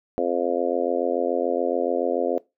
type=harmonic tone; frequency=87 Hz; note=F2; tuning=6 cents flat; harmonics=3 / 4 / 5 / 6 / 7 / 8; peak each=-30 / -28 / -27 / -26 / -29 / -30 dBFS; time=0.18-2.38 s; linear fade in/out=0 ms; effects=noise-tail reverb RT60 0.2 s tail -20 dB re dry